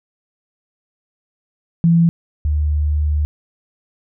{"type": "tone pair in turn", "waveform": "sine", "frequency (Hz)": [167.9, 74.79], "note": ["E3", "D2"], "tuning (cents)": [32, 32], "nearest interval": "octave + major second", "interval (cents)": 1400, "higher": "first", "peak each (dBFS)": [-9, -14], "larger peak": "first", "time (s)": [[1.84, 2.09], [2.45, 3.25]], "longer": "second", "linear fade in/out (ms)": 0, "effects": []}